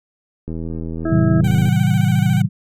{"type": "click train", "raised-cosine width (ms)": 3, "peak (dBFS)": -15, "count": 99, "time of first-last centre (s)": [0.48, 1.682], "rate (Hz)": 81.5}
{"type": "harmonic tone", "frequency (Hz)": 325.7, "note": "E4", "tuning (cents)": -21, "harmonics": [1, 2, 4, 5], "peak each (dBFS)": [-20, -26, -32, -34], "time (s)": [1.05, 1.41], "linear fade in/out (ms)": 5}
{"type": "chord", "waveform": "sine", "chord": "A diminished seventh", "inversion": "none", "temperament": "just", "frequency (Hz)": [110, 132, 158.4, 190.08], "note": ["A2", "C3", "Eb3", "Gb3"], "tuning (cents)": [0, 16, 31, 47], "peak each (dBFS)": -18, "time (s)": [1.09, 2.49], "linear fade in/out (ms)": 50}
{"type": "tone with vibrato", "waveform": "15% pulse", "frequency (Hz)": 756, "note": "F#5", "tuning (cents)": 37, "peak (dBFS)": -22, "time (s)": [1.44, 2.42], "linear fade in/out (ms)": 5, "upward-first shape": "square", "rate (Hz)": 14, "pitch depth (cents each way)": 46}
{"effects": []}